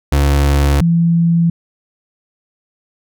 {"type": "tone pair in turn", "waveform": ["35% pulse", "sine"], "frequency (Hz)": [70.8, 168.39], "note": ["C#2", "E3"], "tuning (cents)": [37, 37], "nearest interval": "octave + minor third", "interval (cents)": 1500, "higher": "second", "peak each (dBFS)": [-8, -9], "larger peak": "first", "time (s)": [[0.12, 0.81], [0.81, 1.5]], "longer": "neither", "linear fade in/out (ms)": 5, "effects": []}